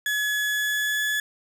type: tone with pitch glide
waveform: 35% pulse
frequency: 1700 to 1710.8 Hz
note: G#6 to A6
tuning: +40 to -49 cents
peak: -21 dBFS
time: 0.06-1.2 s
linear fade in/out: 2 ms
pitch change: +11 cents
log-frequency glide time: 0.5-1.06 s
effects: none